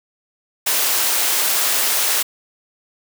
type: high-pass noise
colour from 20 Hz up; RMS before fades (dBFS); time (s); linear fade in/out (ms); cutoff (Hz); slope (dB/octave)
white; -18; 0.66-2.23; 10; 430; 12
effects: none